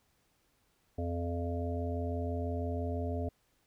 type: harmonic tone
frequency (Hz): 86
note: F2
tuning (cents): -26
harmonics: 1 / 3 / 5 / 7 / 8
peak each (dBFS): -34 / -39 / -41 / -42 / -43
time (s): 0.98-3.29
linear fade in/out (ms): 5
effects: pink hiss -73 dBFS RMS until 3.66 s